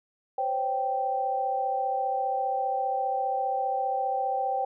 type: tone cluster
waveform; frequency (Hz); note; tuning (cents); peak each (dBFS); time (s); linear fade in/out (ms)
sine; 515 / 550 / 781; C5 / C#5 / G5; -28 / -14 / -7; -33 / -35 / -26; 0.38-4.65; 5
effects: none